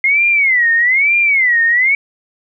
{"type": "tone with vibrato", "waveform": "sine", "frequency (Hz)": 2099, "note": "C7", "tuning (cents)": 5, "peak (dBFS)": -9, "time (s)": [0.04, 1.95], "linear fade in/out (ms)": 2, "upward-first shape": "sine", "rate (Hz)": 1.1, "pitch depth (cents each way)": 230, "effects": []}